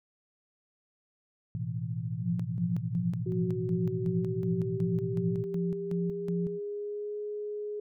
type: chord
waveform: sine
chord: A suspended second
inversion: none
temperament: just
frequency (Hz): 110 / 123.75 / 165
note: A2 / B2 / E3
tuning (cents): 0 / +4 / +2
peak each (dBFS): -36 / -35 / -36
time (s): 1.55-5.44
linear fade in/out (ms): 0
type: tone with tremolo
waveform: sine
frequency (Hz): 174.1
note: F3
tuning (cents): -5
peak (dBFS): -28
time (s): 2.21-6.6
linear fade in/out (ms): 50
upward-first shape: square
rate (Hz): 2.7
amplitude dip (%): 70
type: tone with pitch glide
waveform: sine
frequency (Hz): 370 to 417.7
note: F#4 to G#4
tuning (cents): 0 to +10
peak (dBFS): -33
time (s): 3.26-7.8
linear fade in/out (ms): 5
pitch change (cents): +210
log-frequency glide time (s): 3.59-7.18
effects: none